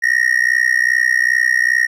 triangle tone with amplitude modulation, 1867 Hz, A#6, 2 cents sharp, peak -6 dBFS, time 0.02-1.87 s, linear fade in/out 20 ms, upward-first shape sine, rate 62.5 Hz, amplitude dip 100%, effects resampled to 32000 Hz

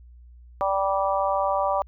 harmonic tone, 194.7 Hz, G3, 12 cents flat, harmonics 3 / 4 / 5 / 6, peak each -25 / -26 / -27 / -28 dBFS, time 0.61-1.82 s, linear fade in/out 0 ms, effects added 60 Hz sine -45 dBFS peak until 1.87 s

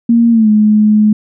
sine tone with pitch glide, 233.1 to 212.5 Hz, A#3 to G#3, 0 to +40 cents, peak -5 dBFS, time 0.09-1.13 s, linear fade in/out 5 ms, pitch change -160 cents, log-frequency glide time 0.31-0.49 s, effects none

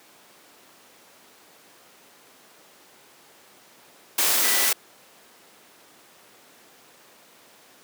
sine tone in noise, 1975.5 Hz, B6, in tune, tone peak -30 dBFS, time 4.44-4.69 s, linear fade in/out 5 ms, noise white, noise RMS -21 dBFS, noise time 4.18-4.73 s, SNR -12 dB, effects pink hiss -52 dBFS RMS until 7.83 s + high-pass 300 Hz 12 dB/octave

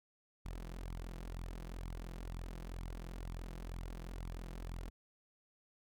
sawtooth tone with flanger, 43 Hz, F1, 26 cents flat, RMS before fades -45 dBFS, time 0.45-4.9 s, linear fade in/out 10 ms, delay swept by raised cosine 0.85 to 6.05 ms, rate 2.1 Hz, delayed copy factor +0.6, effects none

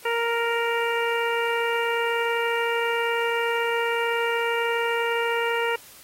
harmonic tone, 466.2 Hz, A#4, in tune, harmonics 1 / 2 / 3 / 4 / 5 / 6, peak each -25 / -28 / -30 / -31 / -32 / -33 dBFS, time 0.05-5.76 s, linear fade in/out 5 ms, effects white hiss -48 dBFS RMS until 6.03 s + AAC 48 kbps

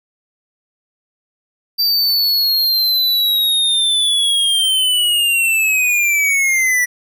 square linear sweep, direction down, 4682 to 1944 Hz, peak -13 dBFS, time 1.78-6.86 s, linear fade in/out 20 ms, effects none

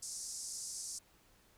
pink band-pass noise, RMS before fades -44 dBFS, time 0.02-0.99 s, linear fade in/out 10 ms, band 5100 to 10000 Hz, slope 48 dB/octave, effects pink hiss -67 dBFS RMS until 1.57 s

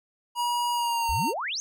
square tone with pitch glide, 960 to 917.2 Hz, B5 to A#5, -49 to -28 cents, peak -25 dBFS, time 0.35-1.34 s, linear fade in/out 50 ms, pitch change -79 cents, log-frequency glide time 0.72-1.12 s
sine exponential sweep, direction up, 51.91 to 6645 Hz, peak -28 dBFS, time 1.09-1.6 s, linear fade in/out 0 ms
effects none

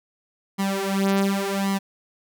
sawtooth tone with flanger, 196 Hz, G3, in tune, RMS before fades -23 dBFS, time 0.58-1.79 s, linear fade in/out 20 ms, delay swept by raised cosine 0.97 to 5.17 ms, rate 0.89 Hz, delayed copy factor +0.9, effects none

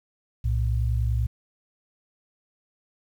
sine tone pair together, 63.1 / 113.31 Hz, B1 / A#2, +38 / -49 cents, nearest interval minor seventh, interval 1013 cents, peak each -23 / -25 dBFS, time 0.44-1.27 s, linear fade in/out 10 ms, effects 9-bit

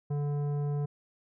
sine tone with tanh clipping, 145.1 Hz, D3, 21 cents flat, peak -30 dBFS, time 0.1-0.86 s, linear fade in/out 10 ms, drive 12 dB, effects none

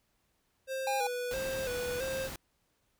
square tone with vibrato, 510 Hz, C5, 44 cents flat, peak -34 dBFS, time 0.67-2.3 s, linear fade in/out 50 ms, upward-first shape square, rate 1.5 Hz, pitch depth 64 cents each way
square tone, 811 Hz, G#5, 41 cents flat, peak -31 dBFS, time 0.87-1.07 s, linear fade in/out 2 ms
pink noise, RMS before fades -42 dBFS, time 1.31-2.36 s, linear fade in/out 2 ms
effects pink hiss -75 dBFS RMS until 2.99 s

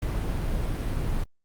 brown noise, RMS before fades -27 dBFS, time 0.02-1.24 s, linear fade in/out 5 ms, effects Opus 48 kbps

